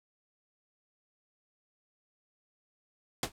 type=noise with exponential decay; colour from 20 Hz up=pink; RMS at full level=-25 dBFS; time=3.23-3.32 s; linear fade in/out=2 ms; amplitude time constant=19 ms; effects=low-pass 12000 Hz 12 dB/octave